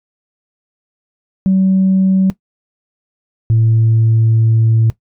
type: tone pair in turn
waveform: sine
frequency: 190 / 112.55 Hz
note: F#3 / A2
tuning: +46 / +40 cents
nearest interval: major sixth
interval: 906 cents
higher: first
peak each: -7 / -7 dBFS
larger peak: neither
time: 1.46-2.3 / 3.5-4.9 s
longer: second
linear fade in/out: 0 ms
effects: noise-tail reverb RT60 0.1 s tail -17 dB re dry + tanh soft clip ceiling -5 dBFS